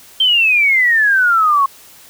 sine exponential sweep, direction down, 3161 to 1081 Hz, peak -9 dBFS, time 0.2-1.66 s, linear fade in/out 5 ms, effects white hiss -42 dBFS RMS until 2.09 s

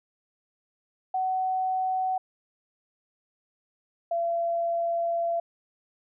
sine tone pair in turn, 750 / 679 Hz, F#5 / F5, +23 / -49 cents, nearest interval major second, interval 172 cents, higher first, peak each -24 dBFS, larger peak neither, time 1.14-2.18 / 4.11-5.4 s, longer second, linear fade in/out 5 ms, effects none

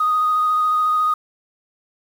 sine tone with vibrato, 1244.5 Hz, D#6, in tune, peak -14 dBFS, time 0-1.14 s, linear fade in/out 5 ms, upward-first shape square, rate 14 Hz, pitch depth 10 cents each way, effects tanh soft clip ceiling -10 dBFS + 7-bit

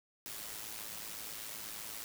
white noise with amplitude modulation, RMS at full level -42 dBFS, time 0.26-2.04 s, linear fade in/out 0 ms, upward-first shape sine, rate 108 Hz, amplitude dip 55%, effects none

